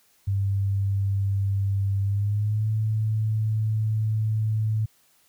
sine tone with pitch glide, 98.7 to 108.88 Hz, G2 to A2, +12 to -18 cents, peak -21 dBFS, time 0.27-4.86 s, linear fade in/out 10 ms, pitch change +170 cents, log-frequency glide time 2.01-2.69 s, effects white hiss -62 dBFS RMS until 5.28 s

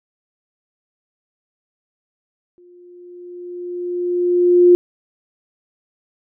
sine tone with exponential growth, 354.1 Hz, F4, 24 cents sharp, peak -5 dBFS, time 2.58-4.75 s, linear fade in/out 0 ms, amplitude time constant 470 ms, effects none

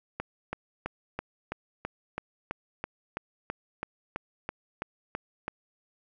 click train, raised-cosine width 0.5 ms, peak -17 dBFS, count 17, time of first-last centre 0.2-5.481 s, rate 3.03 Hz, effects none

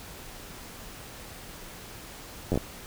slowing click train, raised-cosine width 2 ms, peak -13 dBFS, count 5, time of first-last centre 2.52-2.575 s, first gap 10 ms, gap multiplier 1.22, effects pink hiss -44 dBFS RMS until 2.86 s

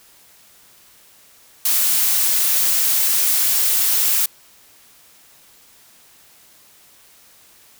blue noise, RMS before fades -17 dBFS, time 1.65-4.26 s, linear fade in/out 5 ms, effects white hiss -50 dBFS RMS until 7.79 s

